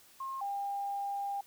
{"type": "tone pair in turn", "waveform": "sine", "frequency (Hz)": [1069, 800.8], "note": ["C6", "G5"], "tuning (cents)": [37, 37], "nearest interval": "perfect fourth", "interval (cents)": 500, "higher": "first", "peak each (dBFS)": [-36, -33], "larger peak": "second", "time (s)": [[0.2, 0.41], [0.41, 1.41]], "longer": "second", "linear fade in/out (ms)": 5, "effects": ["white hiss -60 dBFS RMS until 1.46 s"]}